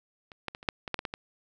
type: clicks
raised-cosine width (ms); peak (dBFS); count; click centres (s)
0.3; -30 / -16 / -23 / -30 / -9 / -20 / -12 / -17 / -16 / -19; 10; 0.318 / 0.483 / 0.549 / 0.629 / 0.688 / 0.878 / 0.943 / 0.991 / 1.052 / 1.139
effects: none